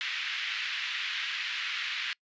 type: band-pass noise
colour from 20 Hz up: white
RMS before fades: -34 dBFS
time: 0.01-2.13 s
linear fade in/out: 0 ms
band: 1600 to 3400 Hz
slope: 24 dB/octave
effects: noise-tail reverb RT60 0.1 s tail -26 dB re dry + resampled to 16000 Hz